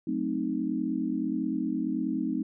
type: chord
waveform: sine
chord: F# diminished seventh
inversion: none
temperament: equal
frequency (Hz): 185 / 220 / 261.6 / 311.1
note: F#3 / A3 / C4 / Eb4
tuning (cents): 0 / 0 / 0 / 0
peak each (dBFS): -36 / -33 / -31 / -31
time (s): 0.07-2.43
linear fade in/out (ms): 5
effects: none